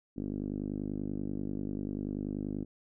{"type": "tone with low-pass filter", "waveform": "5% pulse", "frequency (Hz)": 50.3, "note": "G1", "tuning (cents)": 45, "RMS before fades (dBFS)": -36, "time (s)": [0.16, 2.65], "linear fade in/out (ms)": 20, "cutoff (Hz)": 270, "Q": 2.6, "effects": []}